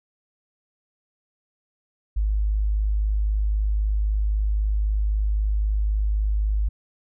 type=tone; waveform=sine; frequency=51.91 Hz; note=G#1; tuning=in tune; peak=-19 dBFS; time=2.16-6.69 s; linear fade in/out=10 ms; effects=none